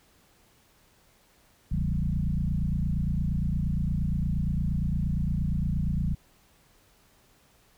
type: tone with frequency modulation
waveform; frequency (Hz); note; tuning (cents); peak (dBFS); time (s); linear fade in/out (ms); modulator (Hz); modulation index
sine; 105.5; G#2; +28; -24; 1.71-6.15; 10; 28.6; 3
effects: pink hiss -62 dBFS RMS until 7.77 s